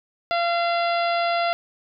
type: harmonic tone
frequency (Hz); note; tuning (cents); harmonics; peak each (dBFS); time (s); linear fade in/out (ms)
686; F5; -31; 1 / 2 / 3 / 4 / 5 / 6 / 7; -21 / -27 / -31 / -33 / -35 / -37 / -38; 0.31-1.53; 0
effects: none

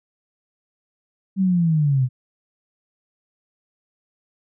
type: linear sweep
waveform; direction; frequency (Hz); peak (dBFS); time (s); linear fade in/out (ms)
sine; down; 196 to 123.1; -15; 1.36-2.09; 50
effects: none

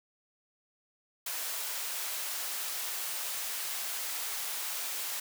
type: high-pass noise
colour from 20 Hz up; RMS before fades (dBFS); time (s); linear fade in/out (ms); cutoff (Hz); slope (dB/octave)
white; -36; 1.26-5.2; 5; 610; 12
effects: none

